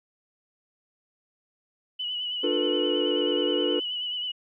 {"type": "tone with vibrato", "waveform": "sine", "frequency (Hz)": 2960, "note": "F#7", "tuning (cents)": 0, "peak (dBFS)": -28, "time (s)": [1.99, 4.32], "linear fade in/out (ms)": 10, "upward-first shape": "sine", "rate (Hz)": 9.4, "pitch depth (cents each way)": 39}
{"type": "chord", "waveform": "triangle", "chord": "B half-diminished seventh", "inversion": "first", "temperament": "just", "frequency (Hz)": [296.3, 355.6, 444.5, 493.9], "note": ["D4", "F4", "A4", "B4"], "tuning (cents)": [15, 31, 18, 0], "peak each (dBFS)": -27, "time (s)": [2.43, 3.8], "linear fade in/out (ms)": 10}
{"effects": ["resampled to 8000 Hz"]}